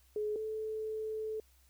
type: tone pair in turn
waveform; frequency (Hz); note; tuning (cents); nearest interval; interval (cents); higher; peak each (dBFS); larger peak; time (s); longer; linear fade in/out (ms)
sine; 423 / 435.4; G#4 / A4; +32 / -18; minor second; 50; second; -32 / -35; first; 0.16-0.36 / 0.36-1.4; second; 2
effects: added 64 Hz sine -64 dBFS peak until 1.69 s + white hiss -69 dBFS RMS until 1.69 s